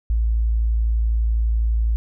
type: tone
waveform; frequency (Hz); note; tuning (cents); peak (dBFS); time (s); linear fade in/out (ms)
sine; 56; A1; +31; -16; 0.1-1.96; 0
effects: none